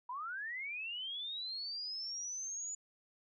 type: linear sweep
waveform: sine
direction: up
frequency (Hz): 949 to 6960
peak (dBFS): -39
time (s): 0.09-2.75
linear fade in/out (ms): 5
effects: none